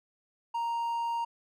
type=tone; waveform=triangle; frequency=932.3 Hz; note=A#5; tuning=in tune; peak=-27 dBFS; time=0.54-1.25 s; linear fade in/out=10 ms; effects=none